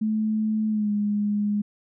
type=tone with pitch glide; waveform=sine; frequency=216.6 to 206.9 Hz; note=A3 to G#3; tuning=-27 to -6 cents; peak=-21 dBFS; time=0.01-1.62 s; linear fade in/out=10 ms; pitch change=-79 cents; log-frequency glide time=0.69-0.91 s; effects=none